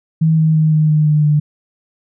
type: tone with pitch steps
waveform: sine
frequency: 160 / 158.16 / 156.35 / 154.55 / 152.77 / 151.02 / 149.29 Hz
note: D#3 / D#3 / D#3 / D#3 / D#3 / D3 / D3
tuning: +49 / +29 / +9 / -11 / -31 / +49 / +29 cents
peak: -9 dBFS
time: 0.21-1.4 s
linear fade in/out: 10 ms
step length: 170 ms
effects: none